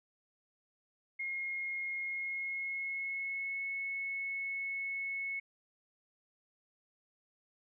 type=tone with pitch glide; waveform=sine; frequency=2148 to 2197 Hz; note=C7 to C#7; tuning=+45 to -16 cents; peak=-35 dBFS; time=1.19-5.4 s; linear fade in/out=10 ms; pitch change=+39 cents; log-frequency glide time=1.98-3.64 s; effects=none

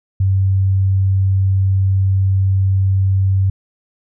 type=tone; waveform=sine; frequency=96.1 Hz; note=G2; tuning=34 cents flat; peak=-11 dBFS; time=0.2-3.5 s; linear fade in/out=5 ms; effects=none

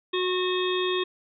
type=harmonic tone with a mistuned harmonic; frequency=366.2 Hz; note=F#4; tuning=18 cents flat; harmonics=1 / 3 / 5 / 7 / 9 / 10; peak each=-25 / -32 / -36 / -35 / -34 / -33 dBFS; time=0.13-1.04 s; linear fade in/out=10 ms; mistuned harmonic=3; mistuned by=-16 cents; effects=none

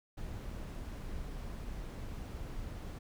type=noise; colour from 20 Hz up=brown; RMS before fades=-42 dBFS; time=0.17-2.99 s; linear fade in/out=10 ms; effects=none

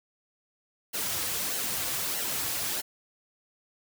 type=noise with flanger; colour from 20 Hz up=white; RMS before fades=-31 dBFS; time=0.93-2.82 s; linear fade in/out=20 ms; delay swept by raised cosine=0.83 to 5.03 ms; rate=1.6 Hz; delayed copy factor=-0.55; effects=none

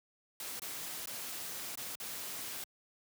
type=noise with dropouts; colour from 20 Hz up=white; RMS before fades=-42 dBFS; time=0.4-2.64 s; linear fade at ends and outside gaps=2 ms; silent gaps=0.596-0.619 / 1.058-1.072 / 1.755-1.774 / 1.954-2 s; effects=high-pass 100 Hz 12 dB/octave

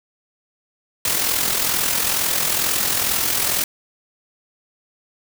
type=noise with amplitude modulation; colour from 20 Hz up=white; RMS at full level=-18 dBFS; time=1.05-3.64 s; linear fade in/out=2 ms; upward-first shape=sine; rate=42.2 Hz; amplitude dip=50%; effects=none

